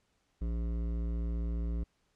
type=tone with hard clipping; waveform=triangle; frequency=57.4 Hz; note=A#1; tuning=26 cents flat; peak=-33 dBFS; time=0.41-1.84 s; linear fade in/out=10 ms; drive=17 dB; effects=pink hiss -75 dBFS RMS until 2.15 s + low-pass 8000 Hz 12 dB/octave